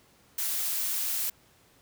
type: noise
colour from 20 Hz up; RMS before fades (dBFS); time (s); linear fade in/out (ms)
blue; -30; 0.38-1.3; 5
effects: pink hiss -61 dBFS RMS until 1.81 s + high-pass 60 Hz 12 dB/octave